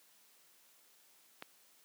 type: click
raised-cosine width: 0.3 ms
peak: -27 dBFS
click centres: 1.424 s
effects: white hiss -66 dBFS RMS until 1.84 s + high-pass 200 Hz 12 dB/octave